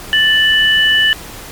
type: tone pair together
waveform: sine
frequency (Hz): 1760 / 2966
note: A6 / F#7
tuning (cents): 0 / +4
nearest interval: major sixth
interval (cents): 904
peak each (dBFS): -11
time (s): 0.13-1.13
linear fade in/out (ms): 0
effects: pink hiss -31 dBFS RMS until 1.51 s + MP3 96 kbps